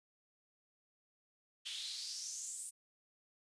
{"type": "noise with high-pass filter sweep", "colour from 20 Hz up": "pink", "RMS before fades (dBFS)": -44, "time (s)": [1.65, 2.71], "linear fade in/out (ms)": 20, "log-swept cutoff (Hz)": [3100, 9100], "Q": 4.7, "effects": ["resampled to 22050 Hz"]}